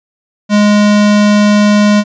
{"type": "tone", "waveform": "square", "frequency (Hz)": 207.7, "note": "G#3", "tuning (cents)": 0, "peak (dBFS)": -6, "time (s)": [0.49, 2.04], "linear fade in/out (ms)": 50, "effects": ["resampled to 16000 Hz"]}